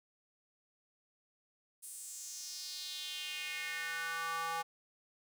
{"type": "tone with high-pass filter sweep", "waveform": "square", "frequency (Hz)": 165.4, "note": "E3", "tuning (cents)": 6, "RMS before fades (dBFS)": -41, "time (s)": [1.82, 4.63], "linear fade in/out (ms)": 20, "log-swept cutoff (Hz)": [9600, 900], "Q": 3.3, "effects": []}